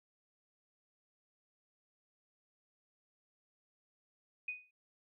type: tone with exponential decay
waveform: sine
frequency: 2489 Hz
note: D#7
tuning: in tune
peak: -34 dBFS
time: 4.48-4.71 s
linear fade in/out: 5 ms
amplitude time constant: 48 ms
effects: none